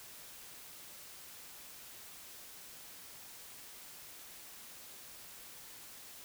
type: silence
effects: white hiss -52 dBFS RMS until 6.24 s